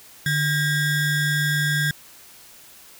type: ring-modulated tone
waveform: square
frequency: 880 Hz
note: A5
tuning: in tune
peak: -17 dBFS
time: 0.26-1.91 s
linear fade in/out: 2 ms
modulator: 731 Hz
effects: white hiss -47 dBFS RMS until 2.99 s